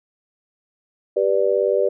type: chord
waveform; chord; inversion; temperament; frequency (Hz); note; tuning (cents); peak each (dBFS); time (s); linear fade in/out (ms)
sine; G major; none; just; 392 / 490 / 588; G4 / B4 / D5; 0 / -14 / +2; -20; 1.16-1.89; 10
effects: none